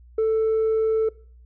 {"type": "tone with tanh clipping", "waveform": "triangle", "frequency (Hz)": 441.7, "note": "A4", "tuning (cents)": 7, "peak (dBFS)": -18, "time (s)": [0.18, 1.09], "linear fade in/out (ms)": 5, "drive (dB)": 6, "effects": ["noise-tail reverb RT60 0.5 s tail -23 dB re dry", "added 60 Hz sine -46 dBFS peak until 1.45 s"]}